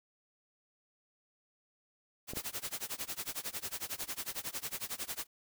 white noise with tremolo, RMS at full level -37 dBFS, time 2.27-5.27 s, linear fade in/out 50 ms, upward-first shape sine, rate 11 Hz, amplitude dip 95%
clicks, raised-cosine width 2 ms, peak -28 dBFS, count 2, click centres 2.335 / 2.372 s
effects none

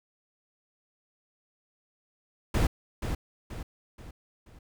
brown noise with echo, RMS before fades -24 dBFS, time 2.54-2.67 s, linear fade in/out 5 ms, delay 480 ms, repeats 4, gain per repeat -7 dB, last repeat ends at 4.59 s, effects none

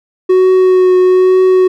triangle tone with vibrato, 370 Hz, F#4, in tune, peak -3 dBFS, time 0.29-1.68 s, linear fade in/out 10 ms, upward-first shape triangle, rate 1.1 Hz, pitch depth 17 cents each way, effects none

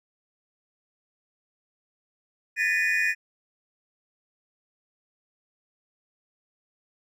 triangle tone cluster, 1718 / 1817 / 1993 / 2459 Hz, A6 / A#6 / B6 / D#7, -42 / -45 / +15 / -21 cents, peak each -28 / -24 / -29 / -24 dBFS, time 2.56-3.15 s, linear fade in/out 50 ms, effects none

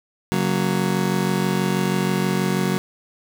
30% pulse chord, F# major, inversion second, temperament just, 138.75 / 185 / 231.2 Hz, C#3 / F#3 / A#3, +2 / 0 / -14 cents, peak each -23 / -18 / -24 dBFS, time 0.32-2.78 s, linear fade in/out 0 ms, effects none

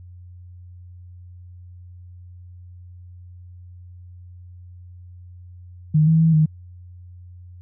sine tone with pitch steps, 153.8 / 160.8 / 162.2 / 155.2 Hz, D#3 / E3 / E3 / D#3, -20 / -43 / -28 / -4 cents, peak -12 dBFS, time 5.94-6.46 s, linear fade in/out 10 ms, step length 130 ms, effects added 89 Hz sine -39 dBFS peak until 7.61 s

